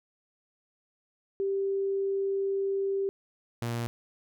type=tone pair in turn; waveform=sine / sawtooth; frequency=392 / 117.83 Hz; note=G4 / A#2; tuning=0 / +19 cents; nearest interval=octave + major sixth; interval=2081 cents; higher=first; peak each=-26 dBFS; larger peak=neither; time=1.4-3.09 / 3.62-3.87 s; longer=first; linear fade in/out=0 ms; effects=none